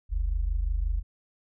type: tone pair together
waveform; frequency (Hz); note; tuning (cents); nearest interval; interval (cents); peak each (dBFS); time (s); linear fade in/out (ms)
sine; 43.78 / 69.5; F1 / C#2; +5 / +5; minor sixth; 800; -25 / -31; 0.09-1.03; 50
effects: none